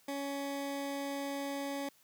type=tone; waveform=20% pulse; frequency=279.6 Hz; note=C#4; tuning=15 cents sharp; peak=-31 dBFS; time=0.08-1.89 s; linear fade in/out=5 ms; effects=white hiss -66 dBFS RMS until 2.03 s + high-pass 80 Hz 12 dB/octave